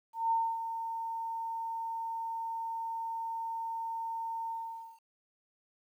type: tone with ADSR envelope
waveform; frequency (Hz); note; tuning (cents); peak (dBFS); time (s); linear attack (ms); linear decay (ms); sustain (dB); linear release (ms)
sine; 910; A#5; -42; -25; 0.13-5; 180; 260; -9; 500
effects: 11-bit